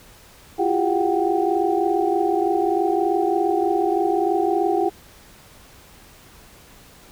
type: tone cluster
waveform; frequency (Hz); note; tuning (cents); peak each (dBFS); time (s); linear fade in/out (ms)
sine; 340.4 / 363.7 / 401.1 / 731 / 777; F4 / F#4 / G4 / F#5 / G5; -44 / -30 / +40 / -21 / -16; -22 / -27 / -23 / -25 / -24; 0.58-4.9; 20
effects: pink hiss -48 dBFS RMS until 7.11 s